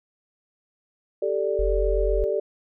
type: chord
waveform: sine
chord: G suspended second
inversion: none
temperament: equal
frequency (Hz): 392 / 440 / 587.3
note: G4 / A4 / D5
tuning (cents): 0 / 0 / 0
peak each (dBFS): -26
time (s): 1.22-2.4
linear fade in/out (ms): 5
type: tone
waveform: sine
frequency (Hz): 45.32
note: F#1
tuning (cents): -35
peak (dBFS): -22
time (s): 1.59-2.24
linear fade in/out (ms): 0
effects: none